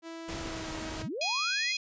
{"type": "tone with pitch glide", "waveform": "sawtooth", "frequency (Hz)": [329.6, 317.8], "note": ["E4", "D#4"], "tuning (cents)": [0, 37], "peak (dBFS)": -36, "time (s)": [0.02, 1.09], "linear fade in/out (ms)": 50, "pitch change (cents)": -63, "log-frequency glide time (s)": [0.39, 0.71]}
{"type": "noise", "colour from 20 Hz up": "pink", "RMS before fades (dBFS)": -39, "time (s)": [0.28, 1.03], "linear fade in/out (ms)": 10}
{"type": "linear sweep", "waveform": "sine", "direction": "up", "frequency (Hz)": [49.55, 2149], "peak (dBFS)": -33, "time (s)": [1.02, 1.73], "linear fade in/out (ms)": 20}
{"type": "harmonic tone", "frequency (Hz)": 830.6, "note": "G#5", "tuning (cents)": 0, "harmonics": [3, 4, 5, 6, 7, 8], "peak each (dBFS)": [-32, -38, -35, -37, -44, -43], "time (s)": [1.21, 1.77], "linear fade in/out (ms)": 5}
{"effects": ["resampled to 16000 Hz"]}